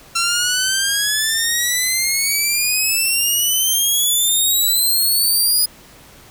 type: exponential sweep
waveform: 10% pulse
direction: up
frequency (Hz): 1352 to 4978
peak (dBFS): -7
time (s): 0.15-5.66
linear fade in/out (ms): 10
effects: pink hiss -44 dBFS RMS until 6.3 s